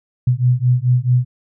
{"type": "beating tone pair", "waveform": "sine", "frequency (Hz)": [122.4, 127], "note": ["B2", "B2"], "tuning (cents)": [-15, 49], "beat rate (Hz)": 4.6, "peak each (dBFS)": -15, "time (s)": [0.27, 1.25], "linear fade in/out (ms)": 5, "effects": []}